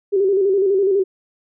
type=tone with vibrato; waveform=sine; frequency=390 Hz; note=G4; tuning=9 cents flat; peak=-13 dBFS; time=0.12-1.04 s; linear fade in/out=20 ms; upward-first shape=square; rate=12 Hz; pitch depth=59 cents each way; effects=none